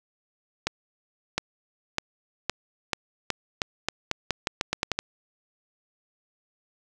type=accelerating click train; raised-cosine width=0.2 ms; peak=-7 dBFS; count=16; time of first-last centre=0.67-4.99 s; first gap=710 ms; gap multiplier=0.85; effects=none